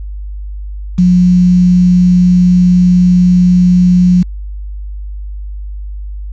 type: tone with quantisation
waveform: sine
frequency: 179.6 Hz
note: F3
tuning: 49 cents sharp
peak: -4 dBFS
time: 0.98-4.23 s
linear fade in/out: 10 ms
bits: 5
effects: added 50 Hz sine -20 dBFS peak until 6.32 s + resampled to 16000 Hz